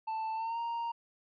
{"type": "tone with pitch glide", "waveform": "triangle", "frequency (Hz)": [884, 931.7], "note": ["A5", "A#5"], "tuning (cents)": [8, -1], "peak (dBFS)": -31, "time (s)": [0.07, 0.92], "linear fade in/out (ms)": 10, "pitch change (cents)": 91, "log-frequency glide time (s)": [0.34, 0.59], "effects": ["resampled to 11025 Hz"]}